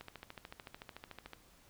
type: click train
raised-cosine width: 0.3 ms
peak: -30 dBFS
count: 19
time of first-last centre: 0.01-1.334 s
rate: 13.6 Hz
effects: pink hiss -64 dBFS RMS until 1.69 s